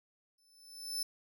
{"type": "tone with exponential growth", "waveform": "sawtooth", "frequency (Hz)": 5274, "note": "E8", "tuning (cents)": 0, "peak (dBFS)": -29, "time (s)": [0.38, 1.03], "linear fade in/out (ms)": 5, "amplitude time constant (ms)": 140, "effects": []}